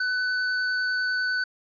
square tone with vibrato, 1500 Hz, F#6, 23 cents sharp, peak -24 dBFS, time 0-1.44 s, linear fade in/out 5 ms, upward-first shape triangle, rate 10 Hz, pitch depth 8 cents each way, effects resampled to 11025 Hz

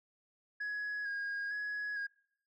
sine tone with vibrato, 1655 Hz, G#6, 6 cents flat, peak -33 dBFS, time 0.6-2.07 s, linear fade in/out 10 ms, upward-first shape square, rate 1.1 Hz, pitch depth 23 cents each way, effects noise-tail reverb RT60 0.7 s tail -26 dB re dry + tanh soft clip ceiling -34 dBFS

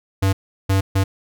square tone bursts at uneven times, 96.7 Hz, G2, 23 cents flat, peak -15 dBFS, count 3, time 0.22-0.33 / 0.69-0.81 / 0.95-1.04 s, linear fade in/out 10 ms, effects none

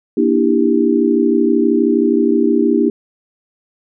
sine chord, E half-diminished seventh, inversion second, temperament just, 237.3 / 296.7 / 329.6 / 395.6 Hz, Bb3 / D4 / E4 / G4, +31 / +18 / 0 / +16 cents, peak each -16 dBFS, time 0.17-2.9 s, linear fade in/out 5 ms, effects none

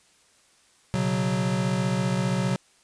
square chord, B suspended second, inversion none, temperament equal, 123.47 / 138.59 / 185 Hz, B2 / C#3 / F#3, 0 / 0 / 0 cents, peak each -29 / -30 / -26 dBFS, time 0.94-2.56 s, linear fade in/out 0 ms, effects white hiss -60 dBFS RMS until 2.83 s + resampled to 22050 Hz

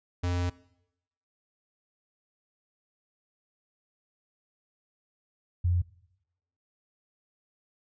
square / sine tone pair in turn, 88.5 / 88.11 Hz, F2 / F2, +23 / +16 cents, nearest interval unison, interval 7 cents, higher first, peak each -27 / -22 dBFS, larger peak second, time 0.23-0.5 / 5.64-5.82 s, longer first, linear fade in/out 10 ms, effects noise-tail reverb RT60 0.8 s tail -20 dB re dry + resampled to 16000 Hz

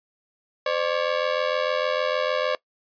sawtooth ring-modulated tone, 559 Hz, C#5, 14 cents sharp, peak -15 dBFS, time 0.66-2.55 s, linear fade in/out 2 ms, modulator 43.3 Hz, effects noise-tail reverb RT60 0.1 s tail -21 dB re dry + resampled to 11025 Hz

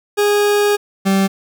40% pulse tone pair in turn, 412.1 / 194.15 Hz, G#4 / G3, -13 / -16 cents, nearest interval octave + minor second, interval 1303 cents, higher first, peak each -11 dBFS, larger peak neither, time 0.17-0.77 / 1.05-1.28 s, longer first, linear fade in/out 20 ms, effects none

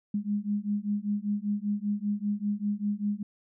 sine beating tone pair, 203.5 / 208.6 Hz, G#3 / G#3, -35 / +8 cents, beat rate 5.1 Hz, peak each -30 dBFS, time 0.14-3.23 s, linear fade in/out 5 ms, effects none

